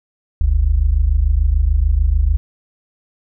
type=tone pair together; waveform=sine; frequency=45.7 / 72.5 Hz; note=F#1 / D2; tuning=-21 / -22 cents; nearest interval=minor sixth; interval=799 cents; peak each=-14 dBFS; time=0.41-2.37 s; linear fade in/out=0 ms; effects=none

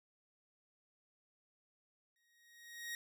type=tone with exponential growth; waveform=sawtooth; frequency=1881 Hz; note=A#6; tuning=15 cents sharp; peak=-36 dBFS; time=2.16-2.95 s; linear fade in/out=1 ms; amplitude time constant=170 ms; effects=none

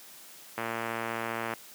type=click train; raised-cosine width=0.5 ms; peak=-17 dBFS; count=111; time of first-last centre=0.58-1.537 s; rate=115 Hz; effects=white hiss -50 dBFS RMS until 1.74 s + high-pass 150 Hz 12 dB/octave

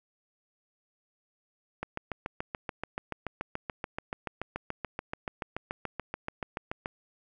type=click train; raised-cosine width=0.5 ms; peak=-18 dBFS; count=36; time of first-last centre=1.83-6.859 s; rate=6.96 Hz; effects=none

